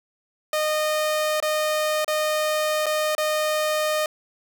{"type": "tone with dropouts", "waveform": "sawtooth", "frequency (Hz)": 614, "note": "D#5", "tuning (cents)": -23, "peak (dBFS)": -17, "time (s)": [0.53, 4.06], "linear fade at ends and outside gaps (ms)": 2, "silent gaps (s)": [[1.402, 1.425], [2.046, 2.079], [2.859, 2.865], [3.151, 3.18]], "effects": []}